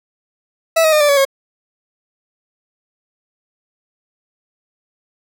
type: tone with pitch steps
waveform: 40% pulse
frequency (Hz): 654 / 630.6 / 608.1 / 586.4 / 565.4 / 545.2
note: E5 / D#5 / D#5 / D5 / C#5 / C#5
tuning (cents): -14 / +23 / -40 / -3 / +34 / -29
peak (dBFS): -9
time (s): 0.76-1.252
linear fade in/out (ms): 10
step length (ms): 82
effects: none